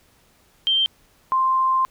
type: tone pair in turn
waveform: sine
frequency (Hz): 3145 / 1047.6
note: G7 / C6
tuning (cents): +5 / +2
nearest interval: octave + perfect fifth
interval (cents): 1903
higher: first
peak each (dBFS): -16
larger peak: neither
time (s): 0.67-0.86 / 1.32-1.85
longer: second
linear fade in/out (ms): 0
effects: pink hiss -58 dBFS RMS until 1.9 s